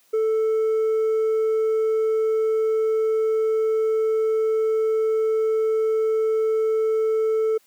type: tone with hard clipping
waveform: triangle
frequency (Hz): 440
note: A4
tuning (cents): 0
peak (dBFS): -17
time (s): 0.13-7.58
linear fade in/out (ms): 10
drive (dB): 1
effects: white hiss -60 dBFS RMS until 7.66 s + high-pass 200 Hz 12 dB/octave